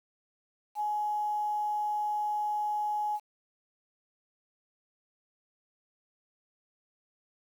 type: tone with quantisation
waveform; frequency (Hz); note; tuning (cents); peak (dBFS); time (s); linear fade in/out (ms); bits
sine; 840; G#5; +19; -28; 0.75-3.2; 50; 9
effects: none